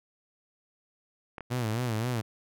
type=clicks; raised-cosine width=0.5 ms; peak=-24 dBFS; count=2; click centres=1.382 / 1.407 s
type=tone with vibrato; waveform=sawtooth; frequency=116.54 Hz; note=A#2; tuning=in tune; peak=-24 dBFS; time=1.5-2.22 s; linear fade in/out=20 ms; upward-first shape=sine; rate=3.8 Hz; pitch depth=140 cents each way
effects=none